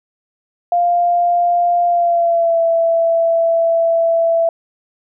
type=tone with pitch glide; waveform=sine; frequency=698.5 to 665.4 Hz; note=F5 to E5; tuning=0 to +16 cents; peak=-11 dBFS; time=0.72-4.49 s; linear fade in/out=2 ms; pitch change=-84 cents; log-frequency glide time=1.86-2.6 s; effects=none